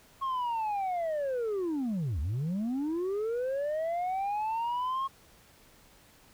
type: linear two-way sweep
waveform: sine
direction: down then up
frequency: 1091 to 66.9 to 1091 Hz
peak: -26 dBFS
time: 0.21-5.08 s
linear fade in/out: 20 ms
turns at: 2.2 s
effects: tanh soft clip ceiling -28 dBFS + pink hiss -59 dBFS RMS until 6.33 s